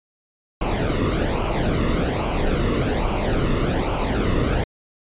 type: noise with flanger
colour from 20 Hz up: brown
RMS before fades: -21 dBFS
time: 0.61-4.64 s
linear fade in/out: 5 ms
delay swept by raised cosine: 0.54 to 1.29 ms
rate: 1.2 Hz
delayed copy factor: -0.65
effects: resampled to 8000 Hz